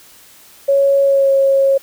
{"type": "tone with pitch glide", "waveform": "sine", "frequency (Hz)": [554.4, 545.2], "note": ["C#5", "C#5"], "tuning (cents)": [0, -29], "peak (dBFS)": -9, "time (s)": [0.68, 1.78], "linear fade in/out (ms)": 10, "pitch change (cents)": -29, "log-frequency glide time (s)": [1.03, 1.31], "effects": ["white hiss -44 dBFS RMS until 1.82 s"]}